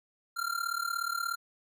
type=tone with amplitude modulation; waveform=square; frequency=1381 Hz; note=F6; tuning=20 cents flat; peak=-28 dBFS; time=0.36-1.36 s; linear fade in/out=20 ms; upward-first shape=sine; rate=36.8 Hz; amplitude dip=85%; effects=none